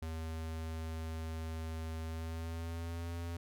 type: tone with pitch glide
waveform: square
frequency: 80.6 to 84.95 Hz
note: E2 to F2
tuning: -38 to -47 cents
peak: -39 dBFS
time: 0.02-3.37 s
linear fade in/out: 5 ms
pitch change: +91 cents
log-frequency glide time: 2.03-3.14 s
effects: none